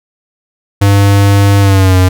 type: tone with pitch glide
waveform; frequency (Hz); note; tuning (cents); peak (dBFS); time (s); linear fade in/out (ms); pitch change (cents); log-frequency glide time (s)
square; 100 to 92.23; G2 to F#2; +35 to -5; -5; 0.81-2.09; 10; -140; 1.6-1.97
effects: none